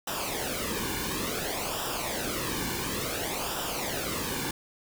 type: noise with flanger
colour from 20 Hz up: pink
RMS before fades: -32 dBFS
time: 0.07-4.51 s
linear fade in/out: 5 ms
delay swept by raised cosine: 0.46 to 1.56 ms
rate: 0.57 Hz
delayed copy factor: -0.7
effects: none